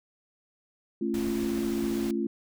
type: chord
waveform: sine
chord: A augmented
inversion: none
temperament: just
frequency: 220 / 275 / 343.8 Hz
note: A3 / C#4 / E#4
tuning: 0 / -14 / -27 cents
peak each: -30 / -32 / -30 dBFS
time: 1.01-2.27 s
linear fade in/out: 5 ms
type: noise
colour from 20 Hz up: pink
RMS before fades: -41 dBFS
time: 1.14-2.11 s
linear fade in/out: 2 ms
effects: none